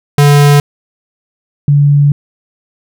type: tone pair in turn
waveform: square / sine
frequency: 144.5 / 143.86 Hz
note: D3 / D3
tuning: -28 / -35 cents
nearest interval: unison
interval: 7 cents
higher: first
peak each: -4 dBFS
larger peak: neither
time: 0.18-0.6 / 1.68-2.12 s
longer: second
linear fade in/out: 2 ms
effects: none